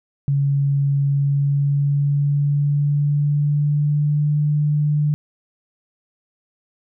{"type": "tone with pitch glide", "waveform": "sine", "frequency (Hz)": [140.3, 148.64], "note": ["C#3", "D3"], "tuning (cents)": [21, 21], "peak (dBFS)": -15, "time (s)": [0.28, 5.14], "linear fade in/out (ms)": 0, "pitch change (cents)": 100, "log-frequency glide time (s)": [1.04, 4.4], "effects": []}